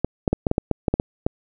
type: clicks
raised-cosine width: 2 ms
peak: -5 dBFS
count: 11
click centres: 0.046 / 0.278 / 0.33 / 0.468 / 0.514 / 0.581 / 0.713 / 0.882 / 0.94 / 0.999 / 1.265 s
effects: none